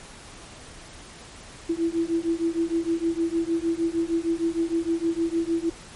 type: beating tone pair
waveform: sine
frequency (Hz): 329.6 / 336.1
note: E4 / E4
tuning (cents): 0 / +34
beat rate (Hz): 6.5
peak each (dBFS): -25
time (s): 1.69-5.7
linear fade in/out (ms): 10
effects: pink hiss -44 dBFS RMS until 5.95 s + MP3 48 kbps